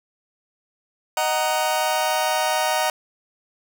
sawtooth chord, D# minor, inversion none, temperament just, 622.3 / 746.7 / 933.4 Hz, D#5 / F#5 / A#5, 0 / +16 / +2 cents, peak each -20 dBFS, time 1.17-2.9 s, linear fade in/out 2 ms, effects none

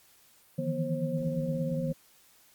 sine tone cluster, 154.2 / 162.7 / 171.6 / 242 / 532 Hz, D#3 / E3 / F3 / B3 / C5, -15 / -22 / -30 / -35 / +29 cents, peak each -34 / -35 / -36 / -35 / -34 dBFS, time 0.58-1.93 s, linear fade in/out 10 ms, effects white hiss -61 dBFS RMS until 2.54 s + Opus 48 kbps

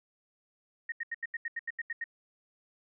sine tone bursts, 1859 Hz, A#6, 5 cents flat, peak -32 dBFS, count 11, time 0.89-2.041 s, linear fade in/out 5 ms, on 31 ms, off 81 ms, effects none

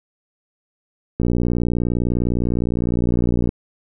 click train, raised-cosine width 3 ms, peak -7 dBFS, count 138, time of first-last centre 1.2-3.491 s, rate 59.8 Hz, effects none

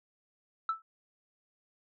sine tone with exponential decay, 1318.5 Hz, E6, in tune, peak -23 dBFS, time 0.69-0.82 s, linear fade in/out 2 ms, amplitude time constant 28 ms, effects tanh soft clip ceiling -24 dBFS

